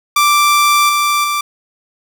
sawtooth tone with level steps, 1174.7 Hz, D6, in tune, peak -5 / -8 / -11 dBFS, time 0.16-1.41 s, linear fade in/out 5 ms, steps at 0.89 / 1.24 s, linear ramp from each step 2 ms, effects none

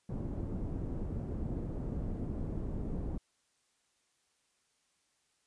pink low-pass noise, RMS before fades -37 dBFS, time 0.09-3.18 s, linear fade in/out 5 ms, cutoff 330 Hz, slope 12 dB/octave, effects white hiss -75 dBFS RMS until 5.46 s + resampled to 22050 Hz

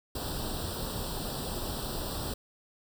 pink noise with comb filter, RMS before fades -35 dBFS, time 0.15-2.34 s, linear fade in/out 5 ms, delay 0.23 ms, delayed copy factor +0.9, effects none

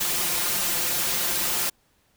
white noise with comb filter, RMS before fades -25 dBFS, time 0-1.7 s, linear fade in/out 10 ms, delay 5.7 ms, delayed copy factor +1, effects pink hiss -65 dBFS RMS until 2.16 s

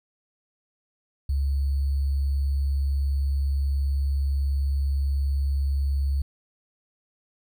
sine tone with sample-and-hold, 69.3 Hz, C#2, in tune, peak -21 dBFS, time 1.29-6.22 s, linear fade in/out 5 ms, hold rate 4410 Hz, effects none

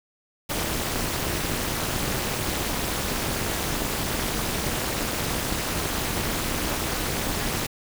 pink noise with amplitude modulation, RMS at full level -23 dBFS, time 0.49-7.67 s, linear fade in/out 10 ms, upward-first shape sine, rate 261 Hz, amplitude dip 95%, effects none

